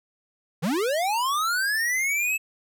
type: linear sweep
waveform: square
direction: up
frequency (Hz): 139.6 to 2631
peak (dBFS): -23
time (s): 0.62-2.38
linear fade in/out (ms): 20
effects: none